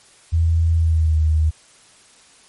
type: tone with pitch glide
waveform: sine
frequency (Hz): 82.41 to 78.19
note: E2 to D#2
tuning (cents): 0 to +9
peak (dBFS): -13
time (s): 0.32-1.51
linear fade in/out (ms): 20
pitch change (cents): -91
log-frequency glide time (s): 0.76-1.18
effects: white hiss -50 dBFS RMS until 2.48 s + MP3 48 kbps